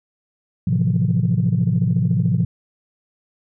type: chord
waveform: sine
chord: F major seventh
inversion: first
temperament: equal with one note detuned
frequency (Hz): 110 / 130.81 / 164.81 / 178.59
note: A2 / C3 / E3 / F3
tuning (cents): 0 / 0 / 0 / +39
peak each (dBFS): -20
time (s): 0.67-2.45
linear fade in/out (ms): 5
effects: tanh soft clip ceiling -8 dBFS